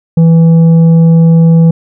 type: tone with tanh clipping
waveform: sine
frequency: 164.81 Hz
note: E3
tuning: in tune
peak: -3 dBFS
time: 0.17-1.71 s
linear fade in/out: 5 ms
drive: 6 dB
effects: none